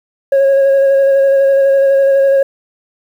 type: tone with vibrato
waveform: sine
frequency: 547 Hz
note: C#5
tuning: 23 cents flat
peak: -4 dBFS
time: 0.32-2.43 s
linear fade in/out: 5 ms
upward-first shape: square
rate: 12 Hz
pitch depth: 14 cents each way
effects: tanh soft clip ceiling -6 dBFS + 7-bit